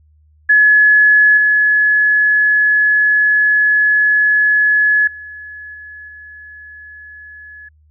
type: tone with level steps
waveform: sine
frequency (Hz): 1701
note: G#6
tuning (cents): +41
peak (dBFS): -6 / -9 / -29 / -31 / -33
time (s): 0.49-7.69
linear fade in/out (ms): 10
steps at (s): 1.37 / 5.07 / 5.74 / 6.08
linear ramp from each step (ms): 5
effects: added 76 Hz sine -48 dBFS peak until 7.9 s